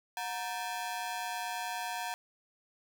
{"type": "ring-modulated tone", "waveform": "sawtooth", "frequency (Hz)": 830.6, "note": "G#5", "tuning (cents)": 0, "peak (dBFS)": -28, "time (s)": [0.17, 2.14], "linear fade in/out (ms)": 0, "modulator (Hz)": 104, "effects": []}